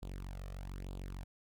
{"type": "tone with flanger", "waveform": "sawtooth", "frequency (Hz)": 46.65, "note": "F#1", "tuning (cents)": 15, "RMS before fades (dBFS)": -44, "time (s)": [0.02, 1.24], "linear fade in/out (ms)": 10, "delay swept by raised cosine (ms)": [0.25, 1.65], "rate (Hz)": 1.1, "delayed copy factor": 0.75, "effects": []}